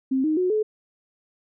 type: tone with pitch steps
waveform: sine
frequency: 264.3 / 310.7 / 365.2 / 429.4 Hz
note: C4 / D#4 / F#4 / A4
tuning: +18 / -2 / -23 / -42 cents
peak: -19 dBFS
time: 0.11-0.63 s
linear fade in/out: 10 ms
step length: 130 ms
effects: none